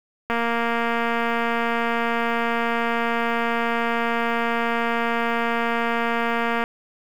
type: click train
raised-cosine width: 0.5 ms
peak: -9 dBFS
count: 1478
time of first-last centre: 0.3-6.639 s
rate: 233 Hz
effects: 7-bit